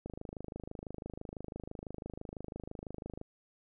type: click train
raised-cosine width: 2 ms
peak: -28 dBFS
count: 83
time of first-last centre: 0.06-3.214 s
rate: 26 Hz
effects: none